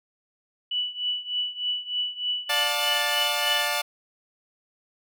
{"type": "tone with tremolo", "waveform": "sine", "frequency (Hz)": 2960, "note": "F#7", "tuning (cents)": 0, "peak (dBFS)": -22, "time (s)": [0.71, 3.66], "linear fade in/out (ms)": 5, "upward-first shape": "triangle", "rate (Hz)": 3.3, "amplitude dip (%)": 90}
{"type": "chord", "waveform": "10% pulse", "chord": "D minor", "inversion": "none", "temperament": "equal with one note detuned", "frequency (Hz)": [587.3, 712.7, 880], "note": ["D5", "F5", "A5"], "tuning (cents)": [0, 35, 0], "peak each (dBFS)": -20, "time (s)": [2.49, 3.82], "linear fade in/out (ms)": 10}
{"effects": []}